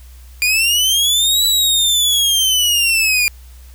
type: linear two-way sweep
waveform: sawtooth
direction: up then down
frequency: 2399 to 3951 to 2399 Hz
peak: -9 dBFS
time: 0.42-3.28 s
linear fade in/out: 0 ms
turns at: 1.45 s
effects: added 62 Hz sine -36 dBFS peak until 3.74 s + white hiss -49 dBFS RMS until 3.74 s